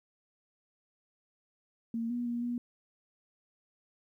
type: tone with pitch steps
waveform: sine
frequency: 229.8 / 241.8 / 238 / 241.3 Hz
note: A#3 / B3 / A#3 / B3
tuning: -25 / -36 / +36 / -40 cents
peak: -31 dBFS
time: 1.94-2.58 s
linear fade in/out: 2 ms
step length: 160 ms
effects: 12-bit